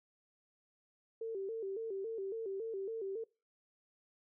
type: tone with vibrato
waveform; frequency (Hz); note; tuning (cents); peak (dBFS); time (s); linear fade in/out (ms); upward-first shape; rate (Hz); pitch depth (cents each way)
sine; 418.6; G#4; +14; -37; 1.21-3.24; 5; square; 3.6; 130
effects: noise-tail reverb RT60 0.3 s tail -23 dB re dry